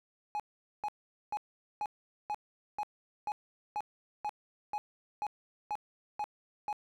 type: tone bursts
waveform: triangle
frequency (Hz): 838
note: G#5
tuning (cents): +15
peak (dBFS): -30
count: 14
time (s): 0.35-6.728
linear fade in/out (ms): 0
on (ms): 47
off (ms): 440
effects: none